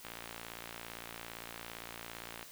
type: click train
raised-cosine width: 0.3 ms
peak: -27 dBFS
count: 138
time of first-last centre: 0.05-2.428 s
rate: 57.6 Hz
effects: white hiss -53 dBFS RMS until 2.51 s